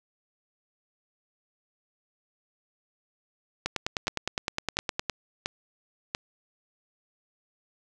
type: two click trains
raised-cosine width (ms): 0.2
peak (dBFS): -11 / -10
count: 4 / 15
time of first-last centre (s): 4.08-6.149 / 3.66-5.097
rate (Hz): 1.45 / 9.74
effects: none